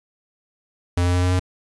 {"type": "tone with pitch steps", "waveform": "square", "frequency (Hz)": [88, 88.82, 89.64, 90.47, 91.31], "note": ["F2", "F2", "F2", "F#2", "F#2"], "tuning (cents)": [14, 30, 46, -38, -22], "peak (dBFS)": -17, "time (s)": [0.97, 1.395], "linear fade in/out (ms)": 5, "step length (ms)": 85, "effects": ["resampled to 24000 Hz", "8-bit"]}